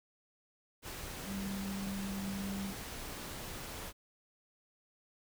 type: tone in noise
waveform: sine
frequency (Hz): 196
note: G3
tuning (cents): 0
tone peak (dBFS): -37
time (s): 1.25-2.74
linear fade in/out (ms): 50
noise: pink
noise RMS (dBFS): -44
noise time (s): 0.82-3.93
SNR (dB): +4
effects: none